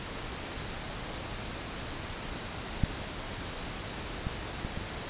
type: clicks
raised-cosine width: 5 ms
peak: -12 / -20 / -22 / -23 dBFS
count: 4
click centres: 2.837 / 4.269 / 4.649 / 4.775 s
effects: pink hiss -38 dBFS RMS until 5.09 s + resampled to 8000 Hz